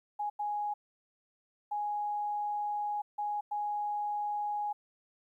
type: tone bursts at uneven times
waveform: sine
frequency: 830.6 Hz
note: G#5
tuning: in tune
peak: -31 dBFS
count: 5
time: 0.19-0.3 / 0.39-0.74 / 1.71-3.02 / 3.18-3.41 / 3.51-4.73 s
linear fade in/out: 10 ms
effects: 12-bit